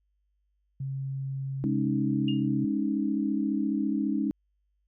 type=tone; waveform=sine; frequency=135.3 Hz; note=C#3; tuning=42 cents flat; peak=-30 dBFS; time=0.8-2.65 s; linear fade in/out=5 ms
type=chord; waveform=sine; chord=Ab suspended fourth; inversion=none; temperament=just; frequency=207.7 / 276.9 / 311.5 Hz; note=Ab3 / Db4 / Eb4; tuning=0 / -2 / +2 cents; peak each=-29 / -29 / -30 dBFS; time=1.64-4.31 s; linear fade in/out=0 ms
type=tone with exponential decay; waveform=sine; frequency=2833 Hz; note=F7; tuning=24 cents sharp; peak=-31 dBFS; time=2.28-2.48 s; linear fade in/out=2 ms; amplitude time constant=42 ms
effects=added 50 Hz sine -70 dBFS peak until 4.87 s